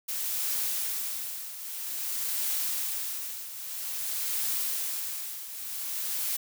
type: noise with tremolo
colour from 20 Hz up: blue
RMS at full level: -29 dBFS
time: 0.08-6.37 s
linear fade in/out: 10 ms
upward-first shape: triangle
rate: 0.51 Hz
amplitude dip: 75%
effects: none